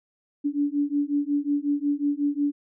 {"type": "beating tone pair", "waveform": "sine", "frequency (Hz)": [285.7, 291.2], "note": ["D4", "D4"], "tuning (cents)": [-48, -15], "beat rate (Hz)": 5.5, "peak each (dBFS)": -25, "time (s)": [0.44, 2.52], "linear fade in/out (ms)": 20, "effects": []}